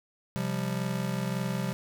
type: chord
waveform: square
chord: C suspended fourth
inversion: none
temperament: just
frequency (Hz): 130.81 / 174.42 / 196.22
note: C3 / F3 / G3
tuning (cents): 0 / -2 / +2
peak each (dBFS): -34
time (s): 0.36-1.73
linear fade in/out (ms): 0
effects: none